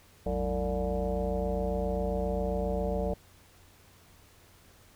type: tone with frequency modulation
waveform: sine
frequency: 318.8 Hz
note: D#4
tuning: 42 cents sharp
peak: -27 dBFS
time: 0.26-3.14 s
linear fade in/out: 5 ms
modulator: 133 Hz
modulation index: 2.7
effects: added 90 Hz sine -62 dBFS peak until 4.95 s + pink hiss -59 dBFS RMS until 4.95 s